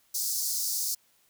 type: high-pass noise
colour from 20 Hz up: pink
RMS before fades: -30 dBFS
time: 0.14-0.95 s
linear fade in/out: 10 ms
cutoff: 4700 Hz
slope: 48 dB/octave
effects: white hiss -66 dBFS RMS until 1.29 s